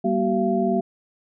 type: tone cluster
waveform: sine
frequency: 194.7 / 237.4 / 379.6 / 683 Hz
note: G3 / A#3 / F#4 / F5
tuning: -12 / +32 / +44 / -39 cents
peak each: -24 dBFS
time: 0.04-0.81 s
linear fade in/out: 10 ms
effects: none